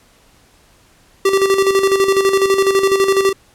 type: tone with tremolo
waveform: square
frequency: 389.4 Hz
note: G4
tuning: 12 cents flat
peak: -10 dBFS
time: 1.25-3.33 s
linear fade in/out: 5 ms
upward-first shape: square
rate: 12 Hz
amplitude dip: 55%
effects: pink hiss -51 dBFS RMS until 3.54 s + low-pass 12000 Hz 12 dB/octave